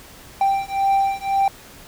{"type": "beating tone pair", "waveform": "triangle", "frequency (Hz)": [784, 785.9], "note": ["G5", "G5"], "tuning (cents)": [0, 4], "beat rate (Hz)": 1.9, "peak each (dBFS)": -18, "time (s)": [0.41, 1.48], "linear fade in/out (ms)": 2, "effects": ["pink hiss -43 dBFS RMS until 1.87 s"]}